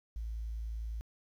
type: tone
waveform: sine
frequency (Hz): 55.5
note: A1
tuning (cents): +16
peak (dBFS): -35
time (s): 0.16-1.01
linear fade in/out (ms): 0
effects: tanh soft clip ceiling -31 dBFS + 11-bit